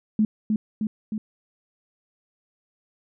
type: tone with echo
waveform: sine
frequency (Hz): 215.2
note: A3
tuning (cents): -38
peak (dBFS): -16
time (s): 0.19-0.25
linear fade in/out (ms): 2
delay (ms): 310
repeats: 3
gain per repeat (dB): -3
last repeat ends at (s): 1.18
effects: none